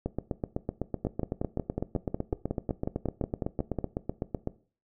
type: two click trains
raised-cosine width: 2 ms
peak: -16 / -16 dBFS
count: 36 / 16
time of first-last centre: 0.06-4.474 / 1.05-3.787 s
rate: 7.93 / 5.48 Hz
effects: noise-tail reverb RT60 0.4 s tail -18 dB re dry